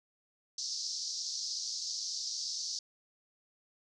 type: band-pass noise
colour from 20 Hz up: white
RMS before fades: -38 dBFS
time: 0.58-2.79 s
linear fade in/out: 2 ms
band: 4500 to 5900 Hz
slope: 48 dB/octave
effects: none